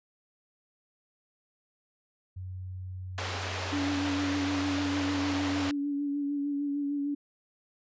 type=tone with pitch glide; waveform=sine; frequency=92.5 to 91.44 Hz; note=F#2 to F#2; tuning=0 to -20 cents; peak=-36 dBFS; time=2.36-5.7 s; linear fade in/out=10 ms; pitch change=-20 cents; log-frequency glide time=3.48-3.65 s
type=band-pass noise; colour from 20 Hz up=pink; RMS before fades=-36 dBFS; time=3.18-5.71 s; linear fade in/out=0 ms; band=450 to 4800 Hz; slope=12 dB/octave
type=tone with vibrato; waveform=sine; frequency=285.6 Hz; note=D4; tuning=48 cents flat; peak=-28 dBFS; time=3.72-7.15 s; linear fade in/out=10 ms; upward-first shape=sine; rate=6.6 Hz; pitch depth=25 cents each way
effects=resampled to 16000 Hz